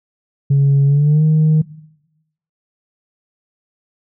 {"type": "tone with pitch glide", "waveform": "sine", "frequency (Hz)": [139.4, 155.57], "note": ["C#3", "D#3"], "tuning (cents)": [10, 0], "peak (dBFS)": -7, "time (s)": [0.5, 1.62], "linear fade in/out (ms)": 10, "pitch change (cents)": 190, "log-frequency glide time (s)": [0.86, 1.24], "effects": ["noise-tail reverb RT60 0.9 s tail -20 dB re dry", "tanh soft clip ceiling -7 dBFS"]}